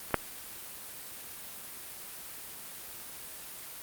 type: clicks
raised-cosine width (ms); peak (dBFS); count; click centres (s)
0.5; -29 / -8; 2; 0.108 / 0.143
effects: white hiss -44 dBFS RMS until 3.82 s + Opus 32 kbps